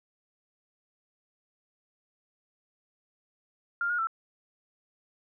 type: tone with pitch steps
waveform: sine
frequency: 1399 / 1436 / 1335 Hz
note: F6 / F6 / E6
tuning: +3 / +48 / +22 cents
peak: -26 dBFS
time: 3.81-4.071 s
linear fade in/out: 2 ms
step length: 87 ms
effects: none